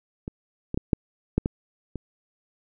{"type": "clicks", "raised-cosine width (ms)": 3, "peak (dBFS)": [-19, -15, -11, -6, -7, -11, -19], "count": 7, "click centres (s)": [0.279, 0.744, 0.775, 0.932, 1.38, 1.459, 1.957], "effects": []}